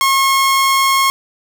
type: tone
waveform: sawtooth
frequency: 1083 Hz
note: C#6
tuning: 41 cents flat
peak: -7 dBFS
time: 0.01-1.1 s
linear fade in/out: 0 ms
effects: none